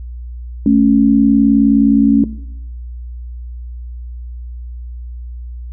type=tone pair together; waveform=sine; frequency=217.7 / 277.2 Hz; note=A3 / C#4; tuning=-18 / 0 cents; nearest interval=major third; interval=418 cents; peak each=-10 dBFS; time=0.66-2.24 s; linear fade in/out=2 ms; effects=noise-tail reverb RT60 0.8 s tail -18 dB re dry + added 60 Hz sine -25 dBFS peak until 5.72 s